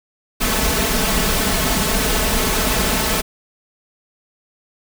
pink noise with comb filter, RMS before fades -18 dBFS, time 0.4-3.22 s, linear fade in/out 20 ms, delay 4.6 ms, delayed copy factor +0.65, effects none

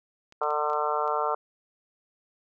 clicks, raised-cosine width 0.2 ms, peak -33 dBFS, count 6, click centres 0.324 / 0.434 / 0.506 / 0.7 / 0.733 / 1.078 s
harmonic tone, 150 Hz, D3, 37 cents sharp, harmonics 3 / 4 / 5 / 6 / 7 / 8 / 9, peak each -32 / -32 / -32 / -32 / -32 / -32 / -32 dBFS, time 0.41-1.35 s, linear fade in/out 5 ms
effects none

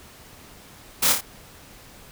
white noise with echo, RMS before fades -20 dBFS, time 1.02-1.13 s, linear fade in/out 10 ms, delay 27 ms, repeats 3, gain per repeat -4 dB, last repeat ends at 1.211 s, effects pink hiss -47 dBFS RMS until 2.11 s

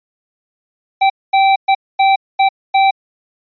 square tone bursts at uneven times, 778 Hz, G5, 13 cents flat, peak -9 dBFS, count 6, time 1.01-1.1 / 1.33-1.56 / 1.68-1.75 / 1.99-2.16 / 2.39-2.49 / 2.74-2.91 s, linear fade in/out 10 ms, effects resampled to 11025 Hz

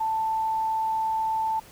sine tone, 884 Hz, A5, 8 cents sharp, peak -23 dBFS, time 0-1.6 s, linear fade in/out 10 ms, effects pink hiss -50 dBFS RMS until 1.71 s

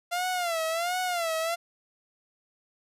sawtooth tone with vibrato, 688 Hz, F5, 26 cents flat, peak -23 dBFS, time 0.11-1.56 s, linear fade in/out 20 ms, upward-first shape sine, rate 1.4 Hz, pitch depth 120 cents each way, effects resampled to 32000 Hz

